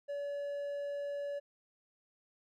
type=tone; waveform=triangle; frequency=571 Hz; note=D5; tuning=49 cents flat; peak=-34 dBFS; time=0.08-1.4 s; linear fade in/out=20 ms; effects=none